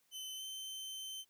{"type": "tone with pitch glide", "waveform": "sawtooth", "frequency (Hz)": [3050, 3087], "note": ["G7", "G7"], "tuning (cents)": [-48, -27], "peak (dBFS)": -40, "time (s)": [0.11, 1.25], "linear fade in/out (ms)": 50, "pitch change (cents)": 21, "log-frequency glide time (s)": [0.36, 0.43], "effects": ["white hiss -75 dBFS RMS until 1.29 s"]}